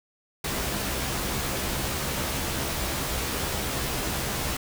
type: noise with comb filter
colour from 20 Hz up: pink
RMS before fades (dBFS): -29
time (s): 0.44-4.57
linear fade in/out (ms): 5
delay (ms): 15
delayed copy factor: +0.55
effects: none